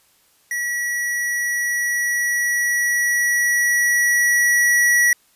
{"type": "tone with level ramp", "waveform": "square", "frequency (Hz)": 1932, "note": "B6", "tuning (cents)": -39, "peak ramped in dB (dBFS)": [-22, -13], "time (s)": [0.51, 5.13], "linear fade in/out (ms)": 2, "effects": ["white hiss -58 dBFS RMS until 5.35 s", "resampled to 32000 Hz"]}